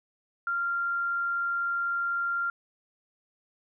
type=tone; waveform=sine; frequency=1388 Hz; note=F6; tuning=11 cents flat; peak=-26 dBFS; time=0.47-2.5 s; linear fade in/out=2 ms; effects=none